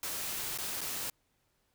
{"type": "noise with dropouts", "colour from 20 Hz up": "white", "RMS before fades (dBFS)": -37, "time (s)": [0.03, 1.1], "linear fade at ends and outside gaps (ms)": 2, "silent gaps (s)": [[0.577, 0.585], [0.808, 0.813]], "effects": ["pink hiss -75 dBFS RMS until 1.74 s"]}